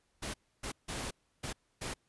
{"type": "noise bursts at uneven times", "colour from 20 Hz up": "pink", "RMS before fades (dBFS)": -39, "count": 5, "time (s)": [[0.22, 0.34], [0.63, 0.72], [0.88, 1.11], [1.43, 1.53], [1.81, 1.94]], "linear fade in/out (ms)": 10, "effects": ["pink hiss -75 dBFS RMS until 2.08 s", "resampled to 24000 Hz"]}